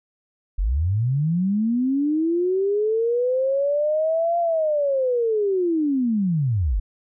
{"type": "linear two-way sweep", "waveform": "sine", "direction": "up then down", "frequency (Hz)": [40.01, 692, 40.01], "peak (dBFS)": -18, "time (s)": [0.58, 6.8], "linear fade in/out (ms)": 10, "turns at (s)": 4.39, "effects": []}